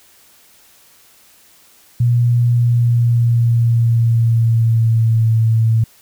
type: tone with pitch glide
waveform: sine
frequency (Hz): 120 to 112.61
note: B2 to A2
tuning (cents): -49 to +41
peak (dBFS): -10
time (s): 2-5.84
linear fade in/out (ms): 5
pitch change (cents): -110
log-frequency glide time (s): 2.51-5.28
effects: white hiss -49 dBFS RMS until 6.01 s